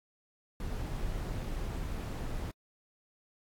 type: noise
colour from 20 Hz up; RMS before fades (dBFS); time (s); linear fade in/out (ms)
brown; -36; 0.6-2.51; 2
effects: AAC 64 kbps